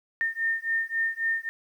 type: beating tone pair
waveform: sine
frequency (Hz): 1816 / 1819.7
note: A#6 / A#6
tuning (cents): -46 / -42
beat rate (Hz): 3.7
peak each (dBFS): -28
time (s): 0.21-1.49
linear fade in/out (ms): 0
effects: 10-bit